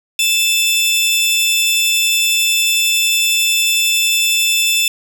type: tone pair together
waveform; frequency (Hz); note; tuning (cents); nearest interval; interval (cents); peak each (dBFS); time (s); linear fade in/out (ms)
sawtooth; 2635 / 3517; E7 / A7; -1 / -1; perfect fourth; 500; -12; 0.19-4.88; 2
effects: none